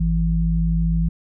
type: tone pair together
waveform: sine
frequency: 52.46 / 165.3 Hz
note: G#1 / E3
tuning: +18 / +5 cents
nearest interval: octave + minor sixth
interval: 1987 cents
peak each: -19 dBFS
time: 0-1.09 s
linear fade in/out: 10 ms
effects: none